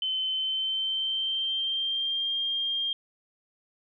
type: tone with pitch glide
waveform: sine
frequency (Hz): 3064 to 3207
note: G7 to G7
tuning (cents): -40 to +39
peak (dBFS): -26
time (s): 0.02-2.93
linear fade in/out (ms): 2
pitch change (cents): +79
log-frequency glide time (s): 0.3-2.35
effects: none

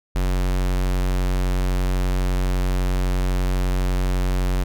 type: tone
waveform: square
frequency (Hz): 45.93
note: F#1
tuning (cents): -12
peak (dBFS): -19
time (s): 0.15-4.64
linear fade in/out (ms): 10
effects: none

